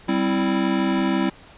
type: chord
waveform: square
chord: C major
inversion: second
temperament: equal with one note detuned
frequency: 195.32 / 261.6 / 329.6 Hz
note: G3 / C4 / E4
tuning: -6 / 0 / 0 cents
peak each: -24 dBFS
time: 0.08-1.3 s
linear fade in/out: 10 ms
effects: pink hiss -47 dBFS RMS until 1.57 s + resampled to 8000 Hz